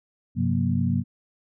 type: tone cluster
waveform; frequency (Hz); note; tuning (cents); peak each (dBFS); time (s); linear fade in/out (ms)
sine; 97.6 / 131.9 / 181.2 / 235.4; G2 / C3 / F#3 / A#3; -7 / +14 / -36 / +17; -26; 0.35-1.04; 50
effects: none